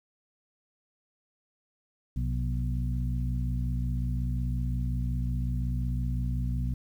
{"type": "harmonic tone with a mistuned harmonic", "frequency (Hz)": 60.7, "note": "B1", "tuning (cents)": -29, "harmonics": [1, 2, 3, 4], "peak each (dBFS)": [-29, -31, -39, -39], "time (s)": [2.16, 6.74], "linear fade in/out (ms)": 5, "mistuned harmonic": 2, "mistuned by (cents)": 68, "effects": ["10-bit"]}